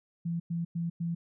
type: tone bursts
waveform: sine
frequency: 168.9 Hz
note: E3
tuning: 42 cents sharp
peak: -29 dBFS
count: 4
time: 0.25-1.15 s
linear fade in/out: 10 ms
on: 150 ms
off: 100 ms
effects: none